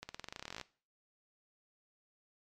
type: accelerating click train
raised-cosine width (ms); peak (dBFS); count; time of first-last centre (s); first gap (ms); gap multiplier
0.2; -25; 19; 0.03-0.613; 60; 0.92
effects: noise-tail reverb RT60 0.4 s tail -19 dB re dry + MP3 96 kbps

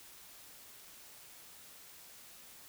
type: silence
effects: white hiss -55 dBFS RMS until 2.68 s

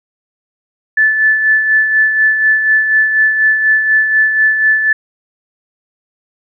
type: tone with tremolo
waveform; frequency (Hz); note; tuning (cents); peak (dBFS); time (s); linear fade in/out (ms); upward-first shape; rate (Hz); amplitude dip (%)
sine; 1745; A6; -15; -6; 0.97-4.93; 5; sine; 4.1; 50
effects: none

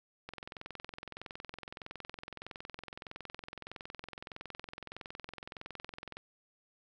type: click train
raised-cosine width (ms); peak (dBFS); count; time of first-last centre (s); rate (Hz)
0.3; -27; 128; 0.29-6.17; 21.6
effects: none

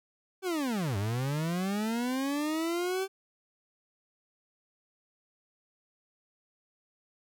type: linear two-way sweep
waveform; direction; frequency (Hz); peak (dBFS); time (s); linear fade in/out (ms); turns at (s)
40% pulse; down then up; 389.7 to 95.7 to 389.7; -28; 0.42-3.08; 50; 0.97
effects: none

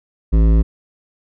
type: tone with hard clipping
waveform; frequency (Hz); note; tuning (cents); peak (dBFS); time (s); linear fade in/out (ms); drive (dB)
sine; 54.8; A1; -6; -11; 0.32-0.63; 20; 13
effects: none

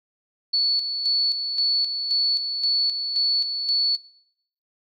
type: tone with tremolo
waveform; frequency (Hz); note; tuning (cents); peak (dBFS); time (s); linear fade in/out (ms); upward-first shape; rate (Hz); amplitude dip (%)
sine; 4435; C#8; 0; -17; 0.53-3.97; 10; square; 1.9; 50
effects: noise-tail reverb RT60 0.8 s tail -23 dB re dry + MP3 96 kbps

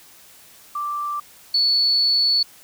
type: tone pair in turn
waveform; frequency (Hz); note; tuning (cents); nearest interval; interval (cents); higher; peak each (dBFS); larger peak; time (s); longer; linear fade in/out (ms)
sine; 1174.7 / 4435; D6 / C#8; 0 / 0; octave + major seventh; 2300; second; -23 / -15; second; 0.75-1.2 / 1.54-2.43; second; 5
effects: white hiss -48 dBFS RMS until 2.63 s

